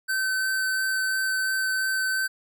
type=tone with vibrato; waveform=square; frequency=1535 Hz; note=G6; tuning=37 cents flat; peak=-24 dBFS; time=0.08-2.28 s; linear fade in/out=20 ms; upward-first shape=sine; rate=2.9 Hz; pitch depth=8 cents each way; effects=none